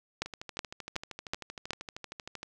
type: two click trains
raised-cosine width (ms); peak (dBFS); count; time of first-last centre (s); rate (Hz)
0.2; -23 / -13; 29 / 5; 0.26-2.431 / 0.22-1.707; 12.9 / 2.69
effects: none